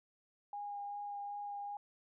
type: tone with vibrato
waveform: sine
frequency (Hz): 815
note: G#5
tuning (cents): -33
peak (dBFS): -40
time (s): 0.53-1.77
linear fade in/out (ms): 2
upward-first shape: sine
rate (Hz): 2.6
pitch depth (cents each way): 11
effects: none